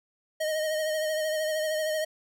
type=tone with vibrato; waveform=square; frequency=622.3 Hz; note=D#5; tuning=in tune; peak=-27 dBFS; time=0.4-2.05 s; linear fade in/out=10 ms; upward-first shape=sine; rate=13 Hz; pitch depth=32 cents each way; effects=none